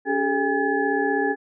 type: tone cluster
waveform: sine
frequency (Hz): 281.3 / 394.7 / 430.4 / 808 / 1709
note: C#4 / G4 / A4 / G#5 / G#6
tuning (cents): +26 / +12 / -38 / -48 / +49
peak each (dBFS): -26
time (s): 0.05-1.36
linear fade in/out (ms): 50
effects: none